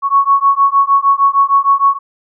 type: beating tone pair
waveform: sine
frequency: 1106 / 1112.5 Hz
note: C#6 / C#6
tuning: -4 / +6 cents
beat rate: 6.5 Hz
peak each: -11 dBFS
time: 0.02-1.99 s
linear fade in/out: 50 ms
effects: none